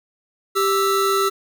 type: tone pair together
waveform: square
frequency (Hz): 392 / 1318.5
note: G4 / E6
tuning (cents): 0 / 0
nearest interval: octave + major sixth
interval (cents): 2100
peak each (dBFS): -20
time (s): 0.55-1.3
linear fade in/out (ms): 20
effects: none